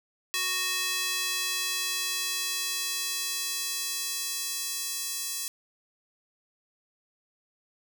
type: tone with high-pass filter sweep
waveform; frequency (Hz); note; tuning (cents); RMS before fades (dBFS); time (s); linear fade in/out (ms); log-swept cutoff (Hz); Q
square; 370; F#4; 0; -31; 0.34-5.48; 0; 2500 to 6100; 0.8
effects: none